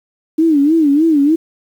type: tone with vibrato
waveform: sine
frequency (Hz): 303.7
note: D#4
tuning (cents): -42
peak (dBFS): -8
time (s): 0.38-1.36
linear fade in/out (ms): 10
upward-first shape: sine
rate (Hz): 3.3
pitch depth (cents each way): 150
effects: 7-bit